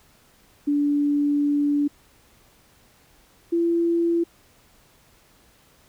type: tone pair in turn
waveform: sine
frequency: 289.7 / 338.4 Hz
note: D4 / E4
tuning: -24 / +45 cents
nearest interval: minor third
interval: 269 cents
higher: second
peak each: -18 dBFS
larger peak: neither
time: 0.67-1.88 / 3.52-4.24 s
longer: first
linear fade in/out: 10 ms
effects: pink hiss -57 dBFS RMS until 5.88 s

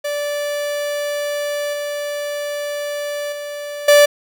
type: tone with level steps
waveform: 45% pulse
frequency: 583 Hz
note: D5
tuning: 13 cents flat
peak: -20 / -22 / -26 / -7 dBFS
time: 0.04-4.06 s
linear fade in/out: 10 ms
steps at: 1.73 / 3.32 / 3.88 s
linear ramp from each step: 5 ms
effects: none

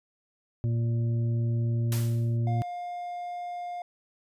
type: harmonic tone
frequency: 116.54 Hz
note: A#2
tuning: in tune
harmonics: 1 / 2 / 3 / 5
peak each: -24 / -37 / -41 / -48 dBFS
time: 0.64-2.62 s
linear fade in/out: 0 ms
type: noise with exponential decay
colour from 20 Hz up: white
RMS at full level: -33 dBFS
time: 1.92-2.37 s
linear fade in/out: 1 ms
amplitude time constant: 96 ms
type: tone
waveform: triangle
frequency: 707 Hz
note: F5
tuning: 21 cents sharp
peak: -31 dBFS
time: 2.47-3.82 s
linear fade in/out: 2 ms
effects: resampled to 32000 Hz

